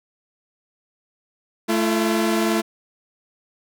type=tone pair together; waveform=sawtooth; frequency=219.1 / 339.7 Hz; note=A3 / F4; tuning=-7 / -48 cents; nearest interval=minor sixth; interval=759 cents; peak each=-17 dBFS; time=1.68-2.62 s; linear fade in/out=20 ms; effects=none